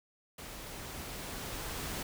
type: noise with level ramp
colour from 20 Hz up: pink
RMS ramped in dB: -46 to -38 dBFS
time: 0.38-2.03 s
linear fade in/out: 5 ms
effects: none